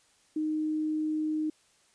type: tone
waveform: sine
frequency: 309.4 Hz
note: D#4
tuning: 10 cents flat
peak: -27 dBFS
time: 0.36-1.5 s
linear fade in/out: 5 ms
effects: white hiss -65 dBFS RMS until 1.94 s + resampled to 22050 Hz